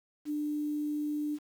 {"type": "tone with quantisation", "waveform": "sine", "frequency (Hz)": 297.6, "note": "D4", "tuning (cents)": 23, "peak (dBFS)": -30, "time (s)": [0.25, 1.39], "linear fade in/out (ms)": 50, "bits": 9, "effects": []}